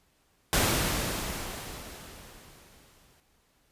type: noise with exponential decay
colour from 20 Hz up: pink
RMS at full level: -23 dBFS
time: 0.53-3.2 s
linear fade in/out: 0 ms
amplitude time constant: 580 ms
effects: pink hiss -68 dBFS RMS until 3.71 s + resampled to 32000 Hz